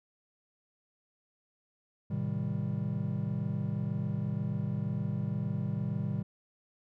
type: chord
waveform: triangle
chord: A half-diminished seventh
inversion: none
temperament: just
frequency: 110 / 132 / 158.4 / 198 Hz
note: A2 / C3 / Eb3 / G3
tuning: 0 / +16 / +31 / +18 cents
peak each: -34 dBFS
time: 2.1-6.23 s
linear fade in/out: 10 ms
effects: none